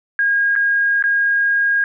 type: tone with dropouts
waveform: sine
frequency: 1629 Hz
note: G#6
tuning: 34 cents flat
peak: -13 dBFS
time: 0.19-1.84 s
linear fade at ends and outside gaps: 1 ms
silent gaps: 0.554-0.561 / 1.025-1.039 s
effects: none